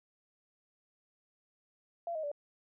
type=tone with pitch steps; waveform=sine; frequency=682 / 629 / 580.2 Hz; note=F5 / D#5 / D5; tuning=-41 / +19 / -21 cents; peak=-34 dBFS; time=2.07-2.316 s; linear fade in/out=2 ms; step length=82 ms; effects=none